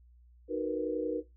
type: chord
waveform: sine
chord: B major seventh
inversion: first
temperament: just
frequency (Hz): 308.7 / 370.4 / 463 / 493.9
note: D#4 / F#4 / A#4 / B4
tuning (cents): -14 / +2 / -12 / 0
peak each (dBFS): -36 / -37 / -34 / -35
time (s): 0.48-1.23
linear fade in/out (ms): 50
effects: noise-tail reverb RT60 0.2 s tail -18 dB re dry + added 60 Hz sine -56 dBFS peak until 1.36 s